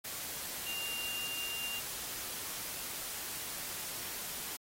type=tone in noise; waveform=sine; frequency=2794 Hz; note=F7; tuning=in tune; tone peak=-38 dBFS; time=0.66-1.8 s; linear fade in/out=10 ms; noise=white; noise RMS=-41 dBFS; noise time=0.04-4.57 s; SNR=0 dB; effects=AAC 48 kbps